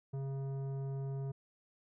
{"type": "tone with tanh clipping", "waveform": "sine", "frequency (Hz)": 136.3, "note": "C#3", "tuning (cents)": -29, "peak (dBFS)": -38, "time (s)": [0.13, 1.32], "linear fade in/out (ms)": 10, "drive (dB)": 12, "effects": []}